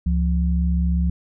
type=tone pair together; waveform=sine; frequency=69.3 / 174.73 Hz; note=C#2 / F3; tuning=0 / +1 cents; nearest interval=octave + major third; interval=1601 cents; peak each=-18 / -22 dBFS; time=0.06-1.1 s; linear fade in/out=5 ms; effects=none

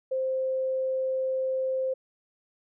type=tone; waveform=sine; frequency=523.3 Hz; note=C5; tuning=in tune; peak=-25 dBFS; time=0.11-1.94 s; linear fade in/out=10 ms; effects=none

